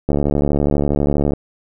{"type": "click train", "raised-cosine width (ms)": 2, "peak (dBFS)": -4, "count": 91, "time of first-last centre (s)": [0.09, 1.335], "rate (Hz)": 72.3, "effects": []}